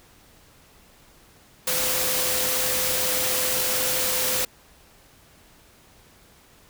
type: tone in noise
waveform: sine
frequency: 510 Hz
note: C5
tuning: 44 cents flat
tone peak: -32 dBFS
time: 1.67-4.45 s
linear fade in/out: 5 ms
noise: white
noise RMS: -24 dBFS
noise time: 1.67-4.45 s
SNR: -11 dB
effects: pink hiss -54 dBFS RMS until 6.69 s